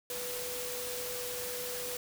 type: tone in noise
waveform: sine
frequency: 493.9 Hz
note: B4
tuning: in tune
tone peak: -40 dBFS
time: 0.1-1.97 s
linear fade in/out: 2 ms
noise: white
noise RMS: -39 dBFS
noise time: 0.1-1.97 s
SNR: -4 dB
effects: none